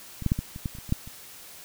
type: clicks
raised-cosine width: 5 ms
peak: -22 / -11 / -9 / -16 / -25 / -16 / -30 / -28 / -27 / -10 / -29 dBFS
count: 11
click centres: 0.223 / 0.263 / 0.319 / 0.39 / 0.561 / 0.658 / 0.751 / 0.786 / 0.893 / 0.924 / 1.075 s
effects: white hiss -46 dBFS RMS until 1.64 s